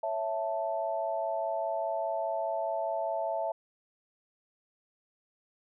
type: chord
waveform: sine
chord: A major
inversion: first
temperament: equal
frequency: 554.4 / 659.3 / 880 Hz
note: C#5 / E5 / A5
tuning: 0 / 0 / 0 cents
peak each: -37 / -31 / -35 dBFS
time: 0.03-3.52 s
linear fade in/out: 5 ms
effects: none